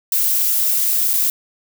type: noise with dropouts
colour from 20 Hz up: violet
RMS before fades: -17 dBFS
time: 0.12-1.3 s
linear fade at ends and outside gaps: 1 ms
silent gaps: 1.133-1.137 s
effects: none

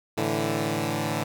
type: chord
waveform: 10% pulse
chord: A suspended fourth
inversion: none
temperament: equal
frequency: 110 / 146.83 / 164.81 Hz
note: A2 / D3 / E3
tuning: 0 / 0 / 0 cents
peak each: -21 / -21 / -22 dBFS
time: 0.17-1.24 s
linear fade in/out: 10 ms
effects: none

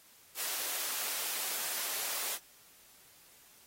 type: high-pass noise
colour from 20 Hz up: white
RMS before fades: -36 dBFS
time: 0.35-2.39 s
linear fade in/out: 50 ms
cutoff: 430 Hz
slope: 12 dB/octave
effects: white hiss -60 dBFS RMS until 3.66 s + AAC 48 kbps

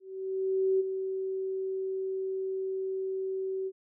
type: tone with ADSR envelope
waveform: sine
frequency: 381.2 Hz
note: G4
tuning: 48 cents flat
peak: -22 dBFS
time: 0-3.72 s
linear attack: 800 ms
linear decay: 20 ms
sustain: -8 dB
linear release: 51 ms
effects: none

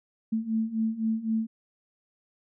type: beating tone pair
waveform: sine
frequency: 220 / 223.9 Hz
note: A3 / A3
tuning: 0 / +30 cents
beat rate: 3.9 Hz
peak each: -30 / -27 dBFS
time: 0.32-1.47 s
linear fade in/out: 10 ms
effects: none

